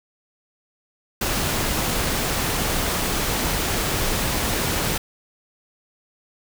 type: noise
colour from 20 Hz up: pink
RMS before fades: -23 dBFS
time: 1.21-4.98 s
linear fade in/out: 5 ms
effects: none